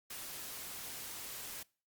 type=noise; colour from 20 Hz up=white; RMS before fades=-45 dBFS; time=0.1-1.63 s; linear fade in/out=5 ms; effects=noise-tail reverb RT60 0.4 s tail -24 dB re dry + Opus 48 kbps